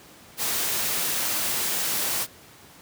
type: noise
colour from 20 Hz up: white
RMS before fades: -26 dBFS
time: 0.37-2.27 s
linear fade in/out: 50 ms
effects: pink hiss -49 dBFS RMS until 2.81 s + high-pass 100 Hz 12 dB/octave